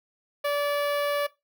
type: tone with notch filter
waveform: sawtooth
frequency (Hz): 578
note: D5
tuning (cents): -28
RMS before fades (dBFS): -26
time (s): 0.44-1.27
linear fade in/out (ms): 10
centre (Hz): 7200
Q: 0.66
effects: noise-tail reverb RT60 0.2 s tail -18 dB re dry